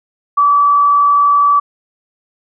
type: tone with frequency modulation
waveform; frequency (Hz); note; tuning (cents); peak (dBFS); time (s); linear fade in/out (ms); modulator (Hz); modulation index
sine; 1152; D6; -34; -7; 0.37-1.6; 10; 52.2; 0.25
effects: none